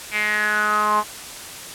sawtooth tone with band-pass filter sweep, 211 Hz, G#3, 28 cents sharp, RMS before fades -20 dBFS, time 0.11-1.04 s, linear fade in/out 50 ms, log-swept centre 2300 to 980 Hz, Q 7, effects white hiss -35 dBFS RMS until 1.74 s + low-pass 11000 Hz 12 dB/octave

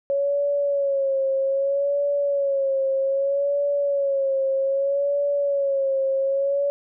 sine tone with vibrato, 554.4 Hz, C#5, in tune, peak -19 dBFS, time 0.1-6.7 s, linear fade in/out 0 ms, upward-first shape sine, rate 0.63 Hz, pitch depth 52 cents each way, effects none

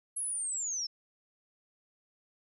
sine linear sweep, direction down, 10890 to 5240 Hz, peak -32 dBFS, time 0.16-0.87 s, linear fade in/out 10 ms, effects none

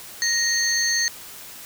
sine tone cluster, 1866 / 4367 / 6310 Hz, A#6 / C#8 / G8, +1 / -27 / +10 cents, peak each -23 dBFS, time 0.22-1.08 s, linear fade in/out 0 ms, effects tanh soft clip ceiling -9 dBFS + white hiss -40 dBFS RMS until 1.65 s

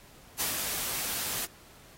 white noise with ADSR envelope, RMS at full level -29 dBFS, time 0.38-1.46 s, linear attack 27 ms, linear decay 120 ms, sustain -4 dB, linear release 14 ms, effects pink hiss -55 dBFS RMS until 1.97 s + AAC 48 kbps

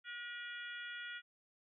harmonic tone, 480 Hz, B4, 49 cents flat, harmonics 3 / 4 / 5 / 6 / 7, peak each -46 / -49 / -54 / -54 / -52 dBFS, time 0.04-1.22 s, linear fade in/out 50 ms, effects none

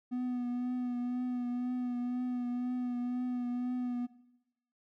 triangle tone with vibrato, 246.9 Hz, B3, in tune, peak -30 dBFS, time 0.11-4.07 s, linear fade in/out 20 ms, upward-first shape triangle, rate 2 Hz, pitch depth 28 cents each way, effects noise-tail reverb RT60 0.9 s tail -17 dB re dry

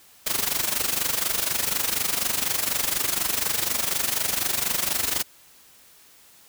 white noise with amplitude modulation, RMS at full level -22 dBFS, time 0.26-5.23 s, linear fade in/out 10 ms, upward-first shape sine, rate 24.1 Hz, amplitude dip 75%, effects white hiss -53 dBFS RMS until 6.48 s

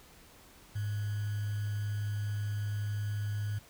sine tone with sample-and-hold, 103.83 Hz, G#2, in tune, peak -31 dBFS, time 0.75-3.59 s, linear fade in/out 10 ms, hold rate 1575 Hz, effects pink hiss -57 dBFS RMS until 3.69 s

